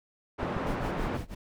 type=band-pass noise; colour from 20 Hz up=pink; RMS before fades=-33 dBFS; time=0.38-1.18 s; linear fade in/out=20 ms; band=120 to 1400 Hz; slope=12 dB/octave
type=clicks; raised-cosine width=5 ms; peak=-20 dBFS; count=2; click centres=0.431 / 0.567 s
type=noise with tremolo; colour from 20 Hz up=brown; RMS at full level=-32 dBFS; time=0.66-1.35 s; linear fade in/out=10 ms; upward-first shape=sine; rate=6.1 Hz; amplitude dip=95%
effects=none